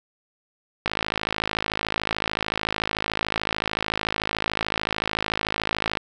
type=click train; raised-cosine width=0.3 ms; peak=-7 dBFS; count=275; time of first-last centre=0.86-5.972 s; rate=53.6 Hz; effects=none